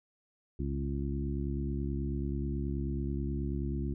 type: harmonic tone with a mistuned harmonic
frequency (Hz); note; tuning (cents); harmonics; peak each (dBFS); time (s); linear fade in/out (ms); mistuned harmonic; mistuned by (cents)
69.3; C#2; 0; 1 / 2 / 3 / 4 / 5; -34 / -37 / -39 / -40 / -41; 0.59-3.94; 5; 1; -60
effects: none